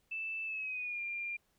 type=tone with pitch glide; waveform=sine; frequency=2641 to 2394 Hz; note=E7 to D7; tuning=+3 to +33 cents; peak=-36 dBFS; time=0.11-1.37 s; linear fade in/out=10 ms; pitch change=-170 cents; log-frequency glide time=0.45-1.02 s; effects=pink hiss -75 dBFS RMS until 1.58 s